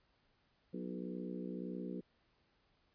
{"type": "harmonic tone with a mistuned harmonic", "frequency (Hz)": 61.74, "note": "B1", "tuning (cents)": 0, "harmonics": [3, 4, 5, 6, 7, 8], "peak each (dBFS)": [-44, -46, -48, -50, -51, -52], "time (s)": [0.73, 2.01], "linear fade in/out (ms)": 10, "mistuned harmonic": 6, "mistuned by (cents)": -32, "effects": ["pink hiss -75 dBFS RMS until 2.94 s", "resampled to 11025 Hz"]}